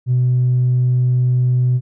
triangle tone with tanh clipping, 125.3 Hz, B2, 25 cents sharp, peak -12 dBFS, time 0.06-1.81 s, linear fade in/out 50 ms, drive 5 dB, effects none

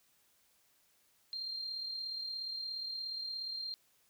sine tone with amplitude modulation, 4186 Hz, C8, in tune, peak -36 dBFS, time 1.33-3.74 s, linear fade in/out 0 ms, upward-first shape sine, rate 37 Hz, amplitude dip 40%, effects white hiss -71 dBFS RMS until 4.09 s

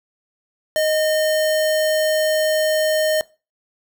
sine tone with sample-and-hold, 622.3 Hz, D#5, in tune, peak -15 dBFS, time 0.76-3.21 s, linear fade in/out 0 ms, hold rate 2450 Hz, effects noise-tail reverb RT60 0.3 s tail -21 dB re dry

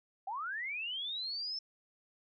sine linear sweep, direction up, 730 to 5340 Hz, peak -36 dBFS, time 0.27-1.59 s, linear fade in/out 5 ms, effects none

